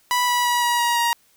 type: tone with pitch steps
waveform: sawtooth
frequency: 985 / 976.5 / 968.1 / 959.7 / 951.4 / 943.2 Hz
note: B5 / B5 / B5 / B5 / A#5 / A#5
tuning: -5 / -20 / -35 / -50 / +35 / +20 cents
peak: -14 dBFS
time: 0.11-1.13 s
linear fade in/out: 0 ms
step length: 170 ms
effects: white hiss -59 dBFS RMS until 1.36 s